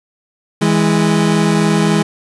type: tone pair together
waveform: 30% pulse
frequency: 163.03 / 206.6 Hz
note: E3 / G#3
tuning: -19 / -9 cents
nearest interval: major third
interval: 410 cents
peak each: -11 dBFS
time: 0.61-2.03 s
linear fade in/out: 10 ms
effects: resampled to 24000 Hz + 7-bit